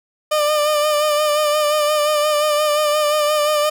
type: tone with vibrato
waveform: 30% pulse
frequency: 600 Hz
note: D5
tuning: 37 cents sharp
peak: -12 dBFS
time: 0.31-3.7 s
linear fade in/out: 10 ms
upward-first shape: sine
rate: 5.7 Hz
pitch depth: 35 cents each way
effects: none